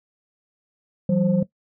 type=tone cluster; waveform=sine; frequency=166.7 / 190.1 / 526 Hz; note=E3 / F#3 / C5; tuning=+20 / +47 / +9 cents; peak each=-22 / -18 / -24 dBFS; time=1.09-1.43 s; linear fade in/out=5 ms; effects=noise-tail reverb RT60 0.1 s tail -17 dB re dry + tanh soft clip ceiling -8 dBFS